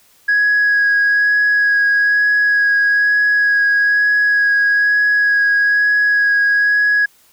sine tone with vibrato, 1661.2 Hz, G#6, in tune, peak -9 dBFS, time 0.28-7.06 s, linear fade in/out 10 ms, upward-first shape sine, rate 1.1 Hz, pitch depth 11 cents each way, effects tanh soft clip ceiling -8 dBFS + white hiss -52 dBFS RMS until 7.32 s

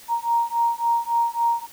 sine beating tone pair, 932.3 / 935.9 Hz, A#5 / A#5, 0 / +7 cents, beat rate 3.6 Hz, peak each -22 dBFS, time 0.08-1.67 s, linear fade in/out 50 ms, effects white hiss -46 dBFS RMS until 1.72 s

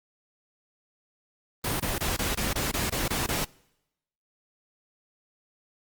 pink noise bursts, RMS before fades -28 dBFS, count 10, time 1.64-3.447 s, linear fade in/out 5 ms, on 160 ms, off 23 ms, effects noise-tail reverb RT60 0.9 s tail -25 dB re dry + Opus 32 kbps

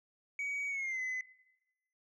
sine tone with pitch glide, 2261 to 2026 Hz, C#7 to B6, +34 to +44 cents, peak -32 dBFS, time 0.39-1.21 s, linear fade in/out 2 ms, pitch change -190 cents, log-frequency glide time 0.68-1.01 s, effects noise-tail reverb RT60 1.0 s tail -21 dB re dry + tanh soft clip ceiling -33 dBFS

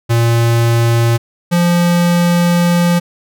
square tone pair in turn, 116.7 / 173.69 Hz, A#2 / F3, +2 / -9 cents, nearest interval perfect fifth, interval 689 cents, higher second, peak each -10 dBFS, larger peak neither, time 0.09-1.18 / 1.51-3 s, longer second, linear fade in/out 20 ms, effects none

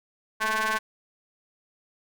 sawtooth ring-modulated tone, 220 Hz, A3, in tune, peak -17 dBFS, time 0.4-0.79 s, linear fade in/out 20 ms, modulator 1310 Hz, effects none

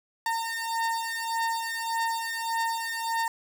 30% pulse beating tone pair, 912 / 913.7 Hz, A#5 / A#5, -38 / -35 cents, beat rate 1.7 Hz, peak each -28 dBFS, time 0.26-3.28 s, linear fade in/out 2 ms, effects none

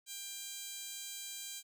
15% pulse tone with high-pass filter, 794 Hz, G5, 22 cents sharp, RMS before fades -45 dBFS, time 0.06-1.63 s, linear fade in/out 50 ms, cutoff 5100 Hz, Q 1.9, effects none

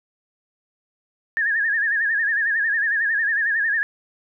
sine tone with vibrato, 1734 Hz, A6, 26 cents flat, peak -18 dBFS, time 1.37-3.83 s, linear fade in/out 0 ms, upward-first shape sine, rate 11 Hz, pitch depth 110 cents each way, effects none

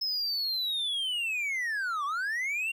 triangle linear two-way sweep, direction down then up, 5200 to 1100 to 2793 Hz, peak -27 dBFS, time 0.01-2.72 s, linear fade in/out 10 ms, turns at 2.05 s, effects none

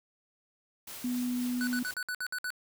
white noise with tremolo, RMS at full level -43 dBFS, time 0.87-1.94 s, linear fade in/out 5 ms, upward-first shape sine, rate 3.9 Hz, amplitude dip 25%
sine tone, 246.9 Hz, B3, in tune, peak -29 dBFS, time 1.04-1.83 s, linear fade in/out 5 ms
square tone bursts, 1488 Hz, F#6, 9 cents sharp, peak -33 dBFS, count 8, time 1.61-2.504 s, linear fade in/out 0 ms, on 61 ms, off 58 ms
effects none

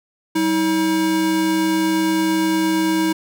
square tone pair together, 190.27 / 320 Hz, F#3 / D#4, +49 / +49 cents, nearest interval major sixth, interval 900 cents, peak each -27 / -17 dBFS, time 0.35-3.13 s, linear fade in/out 10 ms, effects none

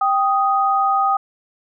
sine tone pair together, 784.9 / 1246 Hz, G5 / D#6, +2 / +2 cents, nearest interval minor sixth, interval 800 cents, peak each -17 dBFS, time 0.01-1.17 s, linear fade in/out 5 ms, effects none

